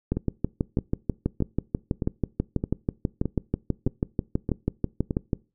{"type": "two click trains", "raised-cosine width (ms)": 3, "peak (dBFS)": [-13, -10], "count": [9, 33], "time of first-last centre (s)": [[0.17, 5.108], [0.12, 5.332]], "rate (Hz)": [1.62, 6.14], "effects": ["noise-tail reverb RT60 0.3 s tail -23 dB re dry"]}